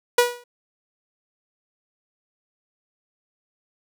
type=tone with exponential decay; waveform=sawtooth; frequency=485.2 Hz; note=B4; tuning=31 cents flat; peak=-7 dBFS; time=0.18-0.44 s; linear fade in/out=5 ms; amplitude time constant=56 ms; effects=none

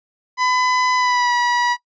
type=tone with pitch glide; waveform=30% pulse; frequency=1005 to 968.5 Hz; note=B5 to B5; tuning=+30 to -34 cents; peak=-13 dBFS; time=0.37-1.77 s; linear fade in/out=50 ms; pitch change=-64 cents; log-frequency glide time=0.96-1.33 s; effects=noise-tail reverb RT60 0.1 s tail -20 dB re dry + resampled to 16000 Hz

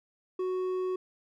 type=tone with hard clipping; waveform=sine; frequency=370 Hz; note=F#4; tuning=in tune; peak=-30 dBFS; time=0.39-0.96 s; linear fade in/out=5 ms; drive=5 dB; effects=none

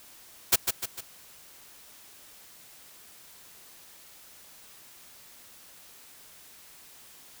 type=noise with echo; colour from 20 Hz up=white; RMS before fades=-19 dBFS; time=0.52-0.56 s; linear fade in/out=10 ms; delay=150 ms; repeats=3; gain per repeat=-6 dB; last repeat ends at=1.01 s; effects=white hiss -52 dBFS RMS until 7.4 s

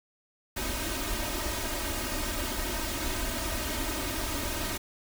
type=noise with comb filter; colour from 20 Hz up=pink; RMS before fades=-32 dBFS; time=0.56-4.78 s; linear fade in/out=10 ms; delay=3.2 ms; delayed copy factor=+1; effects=none

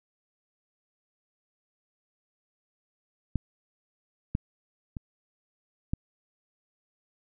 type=clicks; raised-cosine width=5 ms; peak=-14 / -14 / -23 / -15 dBFS; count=4; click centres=3.357 / 4.351 / 4.968 / 5.935 s; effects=none

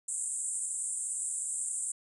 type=band-pass noise; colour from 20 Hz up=pink; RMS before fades=-35 dBFS; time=0.08-1.92 s; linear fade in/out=5 ms; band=7500 to 9400 Hz; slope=96 dB/octave; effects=none

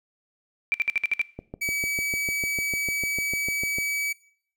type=tone bursts; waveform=sine; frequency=2349 Hz; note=D7; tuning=in tune; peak=-19 dBFS; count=7; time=0.72-1.215 s; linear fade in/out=0 ms; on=21 ms; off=58 ms
type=click train; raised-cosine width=2 ms; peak=-21 dBFS; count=17; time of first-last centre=1.39-3.785 s; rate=6.68 Hz
type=tone; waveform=45% pulse; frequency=2283 Hz; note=D7; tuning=50 cents flat; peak=-25 dBFS; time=1.61-4.13 s; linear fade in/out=10 ms
effects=noise-tail reverb RT60 0.6 s tail -21 dB re dry

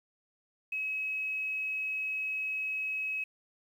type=tone with quantisation; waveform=sine; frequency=2560 Hz; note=D#7; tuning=49 cents sharp; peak=-31 dBFS; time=0.72-3.24 s; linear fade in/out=5 ms; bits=10; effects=none

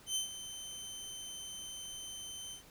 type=tone with ADSR envelope; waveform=20% pulse; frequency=3082 Hz; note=G7; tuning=30 cents flat; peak=-26 dBFS; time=0.06-2.63 s; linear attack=96 ms; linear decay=120 ms; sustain=-12 dB; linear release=110 ms; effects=pink hiss -59 dBFS RMS until 2.7 s

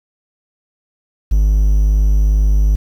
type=tone; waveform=triangle; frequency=51.2 Hz; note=G#1; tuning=24 cents flat; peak=-7 dBFS; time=1.31-2.76 s; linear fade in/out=10 ms; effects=7-bit

